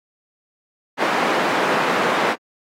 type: band-pass noise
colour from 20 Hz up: white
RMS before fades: -20 dBFS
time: 0.97-2.36 s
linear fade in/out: 50 ms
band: 240 to 1300 Hz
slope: 12 dB/octave
effects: high-pass 150 Hz 12 dB/octave + AAC 48 kbps